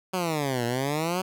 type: exponential two-way sweep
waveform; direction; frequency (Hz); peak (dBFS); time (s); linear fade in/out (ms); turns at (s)
10% pulse; down then up; 190 to 116.54 to 190; -17; 0.13-1.22; 10; 0.65
effects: none